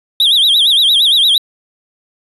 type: tone with vibrato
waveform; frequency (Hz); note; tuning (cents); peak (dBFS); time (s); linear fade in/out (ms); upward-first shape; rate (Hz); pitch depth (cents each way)
triangle; 3520; A7; 0; -6; 0.2-1.38; 2; sine; 8.7; 190
effects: resampled to 32000 Hz + 8-bit